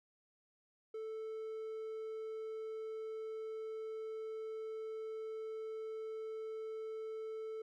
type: tone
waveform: triangle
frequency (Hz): 440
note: A4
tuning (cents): 0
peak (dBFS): -39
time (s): 0.94-7.62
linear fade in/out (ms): 5
effects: none